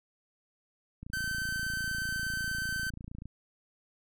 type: click train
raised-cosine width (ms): 5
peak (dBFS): -30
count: 64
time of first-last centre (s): 1.03-3.256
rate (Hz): 28.3
type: tone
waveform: 45% pulse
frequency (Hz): 1541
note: G6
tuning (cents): -30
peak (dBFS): -32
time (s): 1.13-2.9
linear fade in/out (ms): 5
effects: none